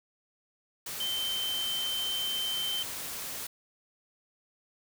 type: tone in noise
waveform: sine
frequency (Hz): 3100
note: G7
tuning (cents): -20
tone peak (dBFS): -30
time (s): 1-2.83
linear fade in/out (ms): 5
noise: white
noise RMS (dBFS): -38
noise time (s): 0.86-3.47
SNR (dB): +5
effects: none